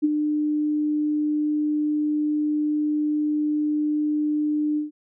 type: tone with ADSR envelope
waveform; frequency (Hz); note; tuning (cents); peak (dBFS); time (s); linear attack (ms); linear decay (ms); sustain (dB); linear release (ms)
sine; 300.4; D4; +39; -14; 0.02-4.91; 25; 26; -6; 140
effects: none